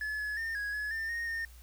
triangle tone with pitch steps, 1715 / 1702 / 1813 / 1660 / 1699 / 1798 / 1857 / 1827 Hz, A6 / G#6 / A#6 / G#6 / G#6 / A6 / A#6 / A#6, -45 / +42 / -49 / -1 / +39 / +37 / -7 / -35 cents, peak -31 dBFS, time 0.01-1.45 s, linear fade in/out 2 ms, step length 180 ms, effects added 60 Hz sine -50 dBFS peak until 1.62 s + white hiss -60 dBFS RMS until 1.62 s

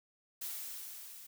blue noise with level ramp, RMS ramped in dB -40 to -52 dBFS, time 0.41-1.27 s, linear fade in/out 10 ms, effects none

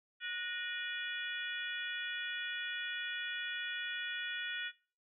harmonic tone with a mistuned harmonic, 487.3 Hz, B4, 23 cents flat, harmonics 3 / 4 / 5 / 6 / 7, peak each -42 / -43 / -45 / -46 / -46 dBFS, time 0.2-4.72 s, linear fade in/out 50 ms, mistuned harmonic 4, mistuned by -81 cents, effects noise-tail reverb RT60 0.4 s tail -21 dB re dry

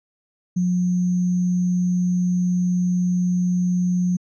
sine tone with sample-and-hold, 179.6 Hz, F3, 49 cents sharp, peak -17 dBFS, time 0.56-4.17 s, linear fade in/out 10 ms, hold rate 6300 Hz, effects resampled to 16000 Hz

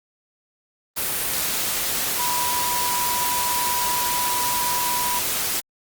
sine tone in noise, 978 Hz, B5, 17 cents flat, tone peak -24 dBFS, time 2.18-5.2 s, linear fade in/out 20 ms, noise white, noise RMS -24 dBFS, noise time 0.96-5.61 s, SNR -3 dB, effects Opus 32 kbps

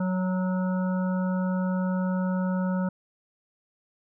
harmonic tone with a mistuned harmonic, 185 Hz, F#3, in tune, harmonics 1 / 3 / 5 / 7 / 8, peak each -24 / -34 / -38 / -41 / -42 dBFS, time 0-2.89 s, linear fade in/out 5 ms, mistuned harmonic 8, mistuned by -29 cents, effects none

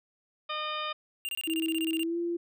harmonic tone, 610 Hz, D#5, 34 cents flat, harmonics 1 / 2 / 3 / 4 / 5 / 6 / 8, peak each -40 / -34 / -45 / -40 / -40 / -39 / -51 dBFS, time 0.49-0.93 s, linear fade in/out 10 ms
square tone bursts, 2794 Hz, F7, in tune, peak -32 dBFS, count 13, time 1.25-2.032 s, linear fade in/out 0 ms, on 38 ms, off 24 ms
sine tone with pitch glide, 323.5 to 342.7 Hz, E4 to F4, -32 to -33 cents, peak -28 dBFS, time 1.47-2.37 s, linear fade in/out 10 ms, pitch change +99 cents, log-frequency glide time 1.99-2.18 s
effects none

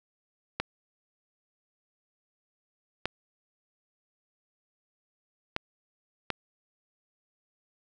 clicks, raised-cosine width 0.3 ms, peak -12 dBFS, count 4, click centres 0.6 / 3.056 / 5.564 / 6.303 s, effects none

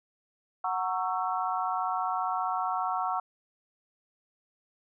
sine chord, F# dominant seventh, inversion none, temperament just, 740 / 925 / 1110 / 1332 Hz, F#5 / A#5 / C#6 / E6, 0 / -14 / +2 / +18 cents, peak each -31 / -34 / -33 / -34 dBFS, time 0.64-3.2 s, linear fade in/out 5 ms, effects none

